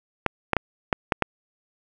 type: clicks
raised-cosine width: 0.5 ms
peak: -4 dBFS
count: 6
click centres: 0.263 / 0.533 / 0.567 / 0.928 / 1.122 / 1.223 s
effects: none